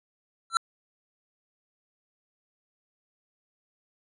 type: tone with exponential growth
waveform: square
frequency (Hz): 1350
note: E6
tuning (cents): +41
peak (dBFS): -16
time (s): 0.5-0.57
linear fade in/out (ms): 1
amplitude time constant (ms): 15
effects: resampled to 24000 Hz